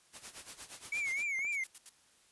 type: noise with tremolo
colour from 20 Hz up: white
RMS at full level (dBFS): -45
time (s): 0.12-1.25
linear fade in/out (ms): 50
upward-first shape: sine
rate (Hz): 8.5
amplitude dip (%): 80
type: tone with vibrato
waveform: triangle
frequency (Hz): 2243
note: C#7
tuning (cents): +20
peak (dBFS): -31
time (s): 0.92-1.64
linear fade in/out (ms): 5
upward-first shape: triangle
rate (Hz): 3.9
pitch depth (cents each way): 140
type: clicks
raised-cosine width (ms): 0.5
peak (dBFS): -38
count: 2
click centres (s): 1.391 / 1.45
type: noise bursts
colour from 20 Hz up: blue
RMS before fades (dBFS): -47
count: 4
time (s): 1.52-1.894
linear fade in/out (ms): 5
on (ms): 38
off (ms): 74
effects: white hiss -66 dBFS RMS until 2.31 s + resampled to 24000 Hz